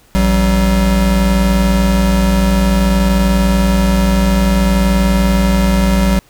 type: tone pair together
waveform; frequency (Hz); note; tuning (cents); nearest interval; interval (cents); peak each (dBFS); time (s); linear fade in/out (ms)
square; 56.61 / 190.4; A1 / F#3; +50 / +50; octave + major sixth; 2100; -13; 0.15-6.19; 0
effects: pink hiss -49 dBFS RMS until 6.29 s